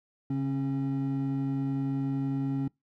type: tone pair together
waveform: triangle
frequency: 138.59 / 271.8 Hz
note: C#3 / C#4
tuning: 0 / -34 cents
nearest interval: octave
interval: 1166 cents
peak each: -28 / -27 dBFS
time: 0.3-2.68 s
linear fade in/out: 5 ms
effects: noise-tail reverb RT60 0.2 s tail -26 dB re dry + tanh soft clip ceiling -17 dBFS

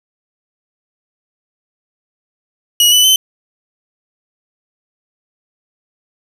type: tone with pitch steps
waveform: sawtooth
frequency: 2908 / 2983 / 3060 Hz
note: F#7 / F#7 / G7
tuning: -31 / +13 / -42 cents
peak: -4 dBFS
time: 2.8-3.16 s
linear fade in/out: 2 ms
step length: 120 ms
effects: none

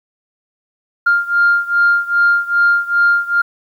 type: beating tone pair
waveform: sine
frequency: 1400 / 1402.5 Hz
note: F6 / F6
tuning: +4 / +7 cents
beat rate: 2.5 Hz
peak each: -12 / -14 dBFS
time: 1.06-3.42 s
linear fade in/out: 10 ms
effects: tanh soft clip ceiling -4 dBFS + 8-bit

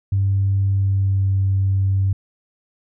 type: tone with pitch glide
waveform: sine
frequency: 98 to 96.76 Hz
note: G2 to G2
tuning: 0 to -22 cents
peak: -14 dBFS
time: 0.12-2.13 s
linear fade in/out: 5 ms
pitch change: -22 cents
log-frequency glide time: 0.69-1.36 s
effects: tanh soft clip ceiling -10 dBFS

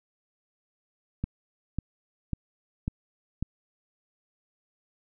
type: click train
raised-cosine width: 5 ms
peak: -16 dBFS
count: 5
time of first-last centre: 1.24-3.426 s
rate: 1.83 Hz
effects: none

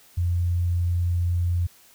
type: tone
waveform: sine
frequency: 87.31 Hz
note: F2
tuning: in tune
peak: -20 dBFS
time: 0.17-1.67 s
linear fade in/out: 10 ms
effects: white hiss -54 dBFS RMS until 1.94 s

